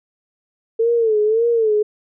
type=tone with vibrato; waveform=sine; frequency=445.6 Hz; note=A4; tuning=22 cents sharp; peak=-13 dBFS; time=0.79-1.83 s; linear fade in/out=10 ms; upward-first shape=sine; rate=1.8 Hz; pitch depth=100 cents each way; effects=none